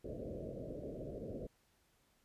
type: low-pass noise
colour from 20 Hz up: white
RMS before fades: -45 dBFS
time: 0.04-1.47 s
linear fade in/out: 5 ms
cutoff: 630 Hz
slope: 96 dB/octave
effects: pink hiss -74 dBFS RMS until 2.24 s + resampled to 32000 Hz